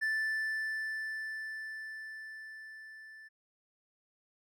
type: tone with level ramp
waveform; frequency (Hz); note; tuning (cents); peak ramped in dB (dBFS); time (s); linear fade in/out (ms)
triangle; 1760; A6; 0; -27 to -48; 0.01-3.29; 20
effects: none